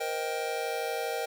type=chord; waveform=square; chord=C minor seventh; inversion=third; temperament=just; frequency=470.9 / 523.3 / 627.9 / 784.9 Hz; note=Bb4 / C5 / Eb5 / G5; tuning=+18 / 0 / +16 / +2 cents; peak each=-35 / -39 / -38 / -36 dBFS; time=0-1.26 s; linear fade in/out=10 ms; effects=none